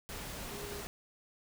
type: tone in noise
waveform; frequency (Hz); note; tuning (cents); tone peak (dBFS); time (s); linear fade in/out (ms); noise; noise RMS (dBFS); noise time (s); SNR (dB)
sine; 407.6; G#4; -32; -45; 0.51-0.81; 0; pink; -43; 0.09-0.87; -5
effects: none